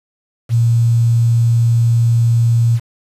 sine tone with quantisation, 116.54 Hz, A#2, in tune, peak -9 dBFS, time 0.49-2.8 s, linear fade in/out 50 ms, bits 6, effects resampled to 32000 Hz

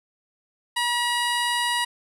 15% pulse tone with low-pass filter, 961 Hz, B5, 48 cents flat, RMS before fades -24 dBFS, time 0.76-1.85 s, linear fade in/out 10 ms, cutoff 11000 Hz, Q 0.95, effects none

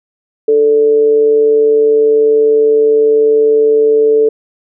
sine tone with amplitude modulation, 440 Hz, A4, in tune, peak -4 dBFS, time 0.48-4.29 s, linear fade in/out 5 ms, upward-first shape sine, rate 141 Hz, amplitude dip 40%, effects none

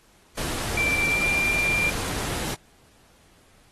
pink noise, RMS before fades -30 dBFS, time 0.37-2.55 s, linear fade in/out 10 ms
sine tone with pitch glide, 2349 to 2380 Hz, D7 to D7, 0 to +22 cents, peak -21 dBFS, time 0.77-1.9 s, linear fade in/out 5 ms, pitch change +22 cents, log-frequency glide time 1.09-1.24 s
effects pink hiss -58 dBFS RMS until 3.71 s + AAC 32 kbps

